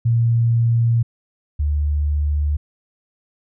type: tone pair in turn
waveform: sine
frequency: 116.54 / 73.78 Hz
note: A#2 / D2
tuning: 0 / +9 cents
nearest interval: minor sixth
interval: 791 cents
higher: first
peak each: -13 / -16 dBFS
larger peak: first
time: 0.05-1.03 / 1.59-2.57 s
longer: neither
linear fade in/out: 10 ms
effects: none